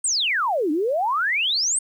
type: exponential two-way sweep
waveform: sine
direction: down then up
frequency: 8870 to 286.3 to 8870 Hz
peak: -19 dBFS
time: 0.04-1.79 s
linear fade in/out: 5 ms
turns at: 0.71 s
effects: 9-bit